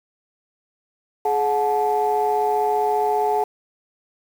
sine tone cluster, 422.6 / 730 / 865 Hz, G#4 / F#5 / A5, +30 / -24 / -30 cents, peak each -21 dBFS, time 1.25-3.44 s, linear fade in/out 5 ms, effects tanh soft clip ceiling -10 dBFS + 7-bit

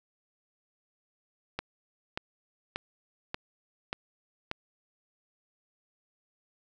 click train, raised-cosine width 0.3 ms, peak -16 dBFS, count 6, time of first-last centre 1.59-4.514 s, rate 1.71 Hz, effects none

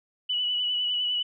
sine tone with vibrato, 2958 Hz, F#7, 1 cent flat, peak -24 dBFS, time 0.29-1.23 s, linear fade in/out 10 ms, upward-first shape sine, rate 9.9 Hz, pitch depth 26 cents each way, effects none

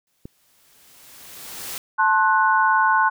white noise with exponential growth, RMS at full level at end -30 dBFS, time 0.07-1.78 s, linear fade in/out 1 ms, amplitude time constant 370 ms
click, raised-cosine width 3 ms, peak -22 dBFS, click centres 0.255 s
sine chord, F# diminished, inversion first, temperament equal with one note detuned, 880 / 1063 / 1480 Hz, A5 / C6 / F#6, 0 / +27 / 0 cents, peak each -19 dBFS, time 1.98-3.1 s, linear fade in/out 20 ms
effects none

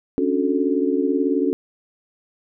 sine chord, D major seventh, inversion third, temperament just, 275.3 / 293.7 / 367.1 / 440.5 Hz, C#4 / D4 / F#4 / A4, -12 / 0 / -14 / +2 cents, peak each -21 / -24 / -23 / -24 dBFS, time 0.18-1.53 s, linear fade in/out 0 ms, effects none

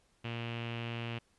sawtooth tone with low-pass filter, 116.9 Hz, A#2, 5 cents sharp, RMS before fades -39 dBFS, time 0.24-1.19 s, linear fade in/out 10 ms, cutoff 2800 Hz, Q 5, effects pink hiss -71 dBFS RMS until 1.38 s + resampled to 24000 Hz

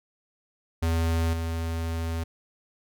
square tone with level steps, 82.41 Hz, E2, in tune, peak -23 / -28 dBFS, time 0.82-2.24 s, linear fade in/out 10 ms, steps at 1.33 s, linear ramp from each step 5 ms, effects none

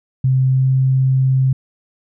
sine tone with pitch glide, 130.81 to 131.8 Hz, C3 to C3, 0 to +13 cents, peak -11 dBFS, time 0.24-1.53 s, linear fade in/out 5 ms, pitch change +13 cents, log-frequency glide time 0.48-0.68 s, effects none

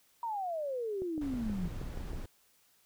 sine exponential sweep, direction down, 958 to 168.6 Hz, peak -33 dBFS, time 0.23-1.68 s, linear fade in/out 2 ms
click train, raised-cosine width 2 ms, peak -31 dBFS, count 8, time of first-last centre 1.02-2.133 s, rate 6.29 Hz
brown noise, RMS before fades -40 dBFS, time 1.21-2.26 s, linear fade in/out 5 ms
effects white hiss -68 dBFS RMS until 2.85 s

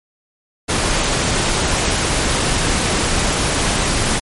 pink noise, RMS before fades -17 dBFS, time 0.68-4.2 s, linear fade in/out 20 ms, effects MP3 48 kbps

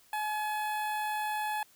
sawtooth tone with notch filter, 850 Hz, G#5, 40 cents sharp, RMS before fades -33 dBFS, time 0.13-1.63 s, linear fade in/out 2 ms, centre 5800 Hz, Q 0.67, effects white hiss -62 dBFS RMS until 1.75 s

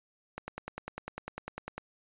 click train, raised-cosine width 0.5 ms, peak -22 dBFS, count 15, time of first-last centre 0.38-1.78 s, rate 10 Hz, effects resampled to 8000 Hz

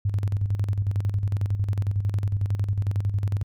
sine tone with tremolo, 100.3 Hz, G2, 40 cents sharp, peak -19 dBFS, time 0.05-3.43 s, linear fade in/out 5 ms, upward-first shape square, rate 11 Hz, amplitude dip 60%, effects MP3 96 kbps

